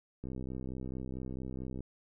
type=click train; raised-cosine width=3 ms; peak=-28 dBFS; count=102; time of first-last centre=0.24-1.806 s; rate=64.5 Hz; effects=none